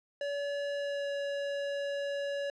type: tone with pitch glide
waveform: square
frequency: 570 to 565.4 Hz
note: C#5 to C#5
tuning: +48 to +34 cents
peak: -33 dBFS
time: 0.21-2.5 s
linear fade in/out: 2 ms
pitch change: -14 cents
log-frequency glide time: 0.76-1.1 s
effects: low-pass 4000 Hz 12 dB/octave